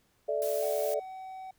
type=chord; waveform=sine; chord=A suspended fourth; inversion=none; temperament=equal with one note detuned; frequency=436 / 587.3 / 659.3 Hz; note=A4 / D5 / E5; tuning=-16 / 0 / 0 cents; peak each=-33 / -30 / -34 dBFS; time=0.28-1 s; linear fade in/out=10 ms
type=noise; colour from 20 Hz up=blue; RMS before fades=-41 dBFS; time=0.42-0.94 s; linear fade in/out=0 ms
type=tone with pitch glide; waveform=triangle; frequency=748 to 756.7 Hz; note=F#5 to F#5; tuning=+19 to +39 cents; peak=-38 dBFS; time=0.62-1.51 s; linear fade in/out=5 ms; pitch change=+20 cents; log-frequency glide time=0.84-1.14 s
effects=pink hiss -70 dBFS RMS until 1.58 s